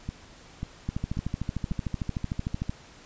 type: two click trains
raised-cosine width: 5 ms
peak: -19 / -16 dBFS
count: 4 / 25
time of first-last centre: 0.09-1.712 / 0.89-2.695 s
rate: 1.85 / 13.3 Hz
effects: pink hiss -51 dBFS RMS until 3.05 s + resampled to 16000 Hz